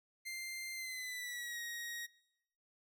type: tone with pitch glide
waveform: sawtooth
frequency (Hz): 2093 to 1886.3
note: C7 to A#6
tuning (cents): 0 to +20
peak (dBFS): -38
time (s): 0.25-2.07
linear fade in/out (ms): 20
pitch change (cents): -180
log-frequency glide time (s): 0.74-1.6
effects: noise-tail reverb RT60 0.8 s tail -22 dB re dry